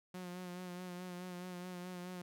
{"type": "tone with vibrato", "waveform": "sawtooth", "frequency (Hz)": 180, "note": "F#3", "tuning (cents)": -47, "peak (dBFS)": -40, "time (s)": [0.14, 2.22], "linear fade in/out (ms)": 5, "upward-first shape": "sine", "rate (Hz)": 4.7, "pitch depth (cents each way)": 32, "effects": []}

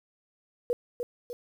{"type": "tone with echo", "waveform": "sine", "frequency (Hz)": 484.3, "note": "B4", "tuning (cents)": -34, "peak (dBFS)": -23, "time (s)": [0.7, 0.73], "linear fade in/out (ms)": 0, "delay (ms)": 300, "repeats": 2, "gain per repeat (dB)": -6, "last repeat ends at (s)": 1.33, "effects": ["9-bit"]}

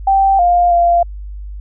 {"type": "tone with pitch steps", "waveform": "sine", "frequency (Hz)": [780, 703, 691], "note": ["G5", "F5", "F5"], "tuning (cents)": [-9, 11, -19], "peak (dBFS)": -8, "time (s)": [0.07, 1.03], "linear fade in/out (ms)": 5, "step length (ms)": 320, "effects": ["added 50 Hz sine -25 dBFS peak until 1.6 s"]}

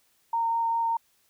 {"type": "tone with vibrato", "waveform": "sine", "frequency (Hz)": 920, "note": "A#5", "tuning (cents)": -23, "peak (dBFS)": -23, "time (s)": [0.33, 0.97], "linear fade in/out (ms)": 5, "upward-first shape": "sine", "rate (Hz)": 5, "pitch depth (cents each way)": 8, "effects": ["white hiss -67 dBFS RMS until 1.29 s"]}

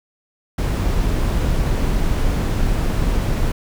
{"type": "noise", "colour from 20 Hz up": "brown", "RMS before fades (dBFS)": -18, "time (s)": [0.58, 3.52], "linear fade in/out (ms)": 5, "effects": []}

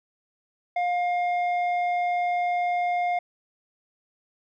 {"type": "tone with low-pass filter", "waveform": "square", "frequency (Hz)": 709, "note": "F5", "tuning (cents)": 26, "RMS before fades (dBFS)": -25, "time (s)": [0.76, 3.19], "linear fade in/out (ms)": 5, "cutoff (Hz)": 1600, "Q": 3.3, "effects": []}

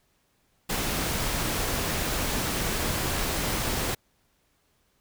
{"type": "noise", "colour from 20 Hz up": "pink", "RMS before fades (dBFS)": -28, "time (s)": [0.69, 3.95], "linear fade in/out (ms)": 10, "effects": ["pink hiss -69 dBFS RMS until 5 s"]}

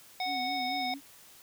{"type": "harmonic tone", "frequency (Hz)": 740, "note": "F#5", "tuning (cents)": 0, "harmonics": [1, 3, 5, 7], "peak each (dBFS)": [-32, -37, -38, -40], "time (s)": [0.2, 0.94], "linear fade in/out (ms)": 2}
{"type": "tone with vibrato", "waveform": "sine", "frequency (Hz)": 266.1, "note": "C4", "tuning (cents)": 29, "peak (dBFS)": -39, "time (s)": [0.25, 1.01], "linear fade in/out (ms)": 50, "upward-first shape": "sine", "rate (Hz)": 4.4, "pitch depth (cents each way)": 100}
{"effects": ["white hiss -55 dBFS RMS until 1.42 s"]}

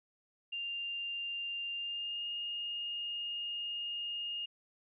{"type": "tone with pitch glide", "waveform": "sine", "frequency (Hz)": [2794, 2841], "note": ["F7", "F7"], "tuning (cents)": [0, 29], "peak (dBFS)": -36, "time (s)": [0.52, 4.46], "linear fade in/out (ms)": 10, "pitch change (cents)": 29, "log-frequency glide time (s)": [1.75, 2.26], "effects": []}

